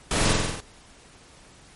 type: noise with echo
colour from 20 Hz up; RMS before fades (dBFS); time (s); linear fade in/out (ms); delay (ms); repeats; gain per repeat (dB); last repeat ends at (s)
pink; -24; 0.11-0.32; 0; 47; 6; -2; 0.602
effects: pink hiss -51 dBFS RMS until 1.75 s + MP3 48 kbps